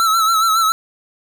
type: tone with vibrato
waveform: square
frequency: 1318.5 Hz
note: E6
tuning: in tune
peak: -13 dBFS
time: 0-0.72 s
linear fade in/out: 0 ms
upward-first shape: sine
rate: 7.2 Hz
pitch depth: 53 cents each way
effects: none